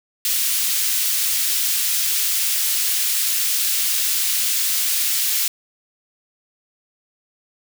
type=high-pass noise; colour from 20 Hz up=white; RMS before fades=-20 dBFS; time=0.25-5.48 s; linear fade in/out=2 ms; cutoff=2500 Hz; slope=12 dB/octave; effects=none